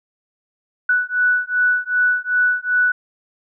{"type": "beating tone pair", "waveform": "sine", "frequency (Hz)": [1480, 1482.6], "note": ["F#6", "F#6"], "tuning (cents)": [0, 3], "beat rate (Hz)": 2.6, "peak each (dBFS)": -18, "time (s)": [0.89, 2.92], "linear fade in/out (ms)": 5, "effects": []}